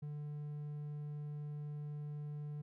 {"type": "tone", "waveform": "triangle", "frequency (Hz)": 148, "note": "D3", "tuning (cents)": 14, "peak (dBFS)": -39, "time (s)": [0.02, 2.62], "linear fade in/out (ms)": 10, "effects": []}